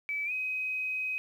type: tone with pitch glide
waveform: sine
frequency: 2300 to 2523 Hz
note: D7 to D#7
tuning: -37 to +23 cents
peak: -30 dBFS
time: 0.09-1.18 s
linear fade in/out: 0 ms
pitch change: +160 cents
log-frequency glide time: 0.25-0.32 s
effects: 10-bit